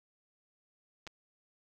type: clicks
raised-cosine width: 0.2 ms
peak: -28 dBFS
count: 2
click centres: 1.068 / 1.074 s
effects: none